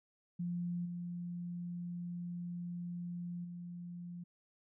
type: tone with level steps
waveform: sine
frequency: 174.61 Hz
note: F3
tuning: in tune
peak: -35 / -39 / -43 dBFS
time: 0.39-4.24 s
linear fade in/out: 10 ms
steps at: 0.85 / 3.44 s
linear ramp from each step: 10 ms
effects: none